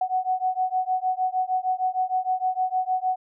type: beating tone pair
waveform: sine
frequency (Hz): 740 / 746.5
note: F#5 / F#5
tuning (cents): 0 / +15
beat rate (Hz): 6.5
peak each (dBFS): -25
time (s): 0.01-3.16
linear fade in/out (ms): 5
effects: none